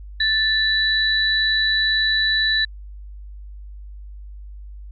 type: tone pair together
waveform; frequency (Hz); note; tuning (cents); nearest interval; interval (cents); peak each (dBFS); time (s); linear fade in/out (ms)
sine; 1760 / 3951; A6 / B7; 0 / 0; octave + major second; 1400; -19; 0.2-2.65; 5
effects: added 50 Hz sine -34 dBFS peak until 4.91 s